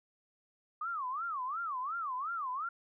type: tone with vibrato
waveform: sine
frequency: 1180 Hz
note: D6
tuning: 8 cents sharp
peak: -34 dBFS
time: 0.81-2.69 s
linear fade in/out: 5 ms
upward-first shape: sine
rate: 2.8 Hz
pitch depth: 290 cents each way
effects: none